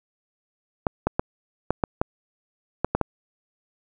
clicks, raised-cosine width 1 ms, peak -6 dBFS, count 9, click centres 0.868 / 1.07 / 1.195 / 1.706 / 1.838 / 2.015 / 2.846 / 2.95 / 3.013 s, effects none

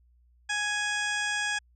harmonic tone, 832 Hz, G#5, 3 cents sharp, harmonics 1 / 2 / 3 / 4 / 6 / 7 / 8 / 9 / 10, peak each -37 / -29 / -36 / -36 / -41 / -44 / -43 / -42 / -44 dBFS, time 0.49-1.59 s, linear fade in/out 10 ms, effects added 60 Hz sine -59 dBFS peak until 1.75 s

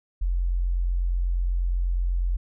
sine tone, 44.12 Hz, F1, 18 cents sharp, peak -21 dBFS, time 0.21-2.37 s, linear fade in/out 10 ms, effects none

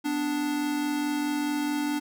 square tone pair together, 249 / 293.7 Hz, B3 / D4, +14 / 0 cents, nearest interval minor third, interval 286 cents, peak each -35 / -27 dBFS, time 0.04-2 s, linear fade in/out 20 ms, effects none

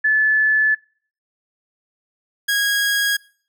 sine / sawtooth tone pair in turn, 1733 / 1645 Hz, A6 / G#6, -27 / -17 cents, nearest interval minor second, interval 90 cents, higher first, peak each -13 dBFS, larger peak neither, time 0.04-0.75 / 2.48-3.17 s, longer first, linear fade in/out 10 ms, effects noise-tail reverb RT60 0.5 s tail -24 dB re dry

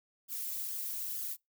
violet noise with flanger, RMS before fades -38 dBFS, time 0.28-1.37 s, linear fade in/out 50 ms, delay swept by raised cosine 0.6 to 2.4 ms, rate 2.2 Hz, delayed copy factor +0.55, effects noise-tail reverb RT60 0.2 s tail -26 dB re dry

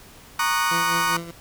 35% pulse chord, D# minor seventh, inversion second, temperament equal with one note detuned, 932.3 / 1108.7 / 1226 / 1480 Hz, A#5 / C#6 / D#6 / F#6, 0 / 0 / -26 / 0 cents, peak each -24 dBFS, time 0.39-1.17 s, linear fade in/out 5 ms
20% pulse tone with tremolo, 168.7 Hz, E3, 40 cents sharp, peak -23 dBFS, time 0.71-1.31 s, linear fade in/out 2 ms, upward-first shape sine, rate 5 Hz, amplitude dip 65%
effects pink hiss -47 dBFS RMS until 1.4 s

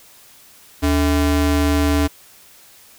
square ring-modulated tone, 181.5 Hz, F#3, 33 cents flat, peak -12 dBFS, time 0.82-2.08 s, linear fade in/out 20 ms, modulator 105 Hz, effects white hiss -47 dBFS RMS until 2.98 s

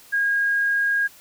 sine tone, 1631 Hz, G#6, 32 cents flat, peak -18 dBFS, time 0.12-1.08 s, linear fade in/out 20 ms, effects white hiss -49 dBFS RMS until 1.2 s

